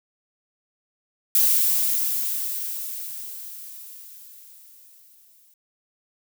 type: noise with exponential decay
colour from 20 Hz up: violet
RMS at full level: -17 dBFS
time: 1.35-5.54 s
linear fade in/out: 2 ms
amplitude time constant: 910 ms
effects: none